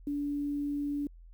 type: tone with quantisation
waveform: sine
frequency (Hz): 288.1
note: D4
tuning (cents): -33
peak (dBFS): -30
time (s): 0.07-1.07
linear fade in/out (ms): 2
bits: 10
effects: added 42 Hz sine -49 dBFS peak until 1.33 s